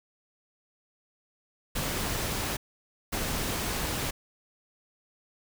pink noise bursts at uneven times, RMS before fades -31 dBFS, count 2, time 1.75-2.57 / 3.12-4.11 s, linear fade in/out 10 ms, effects none

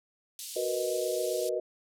white high-pass noise, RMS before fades -38 dBFS, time 0.39-1.49 s, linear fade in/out 0 ms, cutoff 3200 Hz, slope 24 dB/octave
sine chord, B major seventh, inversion second, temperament equal, 370 / 466.2 / 493.9 / 622.3 Hz, F#4 / A#4 / B4 / D#5, 0 / 0 / 0 / 0 cents, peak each -34 / -35 / -33 / -33 dBFS, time 0.56-1.6 s, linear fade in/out 5 ms
effects low-pass 12000 Hz 12 dB/octave

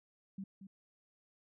sine tone with echo, 193.9 Hz, G3, 19 cents flat, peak -40 dBFS, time 0.38-0.44 s, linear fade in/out 5 ms, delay 230 ms, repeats 1, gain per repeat -9 dB, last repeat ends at 0.67 s, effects none

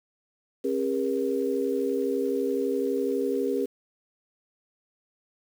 sine tone cluster, 270.3 / 406 / 478 Hz, C#4 / G#4 / A#4, -44 / -39 / +43 cents, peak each -29 / -27 / -29 dBFS, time 0.64-3.66 s, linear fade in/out 10 ms, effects 8-bit

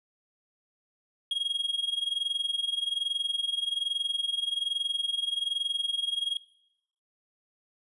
triangle tone with amplitude modulation, 3276 Hz, G#7, 24 cents flat, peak -23 dBFS, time 1.31-6.37 s, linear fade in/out 2 ms, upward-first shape sine, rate 21.2 Hz, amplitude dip 85%, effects noise-tail reverb RT60 0.8 s tail -19 dB re dry + resampled to 24000 Hz

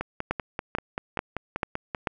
two click trains, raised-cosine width 0.5 ms, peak -14 / -10 dBFS, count 11 / 5, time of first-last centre 0.01-1.948 / 0.31-2.072 s, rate 5.16 / 2.27 Hz, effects none

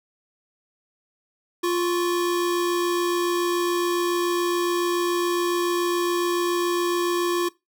square tone pair together, 349.3 / 1115 Hz, F4 / C#6, 0 / +10 cents, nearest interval octave + minor sixth, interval 2010 cents, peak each -22 / -30 dBFS, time 1.63-7.49 s, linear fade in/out 10 ms, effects noise-tail reverb RT60 0.2 s tail -20 dB re dry

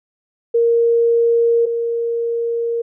sine tone pair in turn, 466.2 / 466.2 Hz, A#4 / A#4, 0 / 0 cents, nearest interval unison, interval 0 cents, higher neither, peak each -11 / -17 dBFS, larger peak first, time 0.54-1.66 / 1.66-2.82 s, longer second, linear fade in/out 10 ms, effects none

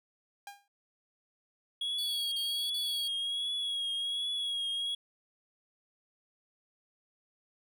sawtooth tone with exponential decay, 806 Hz, G5, 48 cents sharp, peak -36 dBFS, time 0.47-0.68 s, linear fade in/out 2 ms, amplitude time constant 45 ms
triangle tone with vibrato, 3322 Hz, G#7, in tune, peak -30 dBFS, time 1.81-4.95 s, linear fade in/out 5 ms, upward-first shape triangle, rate 1.3 Hz, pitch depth 44 cents each way
sawtooth tone bursts, 4510 Hz, C#8, 29 cents sharp, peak -36 dBFS, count 3, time 1.98-3.08 s, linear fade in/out 5 ms, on 340 ms, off 40 ms
effects none

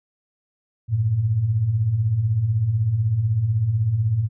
sine beating tone pair, 96.5 / 112.5 Hz, G2 / A2, -27 / +39 cents, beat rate 16 Hz, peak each -26 / -18 dBFS, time 0.88-4.29 s, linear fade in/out 50 ms, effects none

